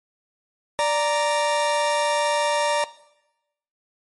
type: tone pair together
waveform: 40% pulse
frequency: 587.3 / 931.4 Hz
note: D5 / A#5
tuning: 0 / -2 cents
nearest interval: minor sixth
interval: 798 cents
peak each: -21 dBFS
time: 0.79-2.84 s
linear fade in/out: 0 ms
effects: noise-tail reverb RT60 0.9 s tail -18 dB re dry + MP3 48 kbps